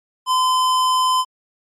square tone, 1023 Hz, C6, 39 cents flat, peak -15 dBFS, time 0.26-1.25 s, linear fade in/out 50 ms, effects low-pass 10000 Hz 12 dB/octave + MP3 64 kbps

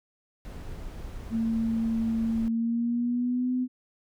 brown noise, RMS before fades -39 dBFS, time 0.45-2.48 s, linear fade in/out 0 ms
sine tone with pitch glide, 226.2 to 252.4 Hz, A3 to B3, +48 to +38 cents, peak -24 dBFS, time 1.3-3.68 s, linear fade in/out 50 ms, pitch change +190 cents, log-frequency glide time 2.44-3.52 s
effects none

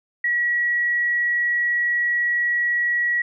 sine tone, 1922 Hz, B6, 48 cents flat, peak -18 dBFS, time 0.24-3.22 s, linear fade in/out 5 ms, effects none

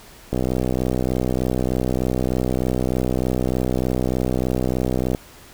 click train, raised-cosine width 2 ms, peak -8 dBFS, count 306, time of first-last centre 0.33-5.148 s, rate 63.3 Hz, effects pink hiss -45 dBFS RMS until 5.53 s

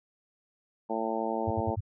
harmonic tone, 112.1 Hz, A2, 33 cents sharp, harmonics 2 / 3 / 4 / 5 / 6 / 7 / 8, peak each -36 / -36 / -36 / -36 / -36 / -36 / -36 dBFS, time 0.89-1.76 s, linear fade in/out 20 ms
sine tone bursts, 100.9 Hz, G#2, 49 cents flat, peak -27 dBFS, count 4, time 1.47-1.807 s, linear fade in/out 10 ms, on 40 ms, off 59 ms
effects none

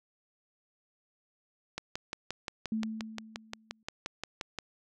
click train, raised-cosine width 0.2 ms, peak -18 dBFS, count 17, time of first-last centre 1.78-4.587 s, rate 5.7 Hz
sine tone with exponential decay, 220 Hz, A3, in tune, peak -28 dBFS, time 2.72-3.83 s, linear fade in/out 2 ms, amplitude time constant 240 ms
effects none

